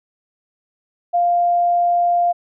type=tone; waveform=sine; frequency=698.5 Hz; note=F5; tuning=in tune; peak=-13 dBFS; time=1.13-2.33 s; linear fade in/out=20 ms; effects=none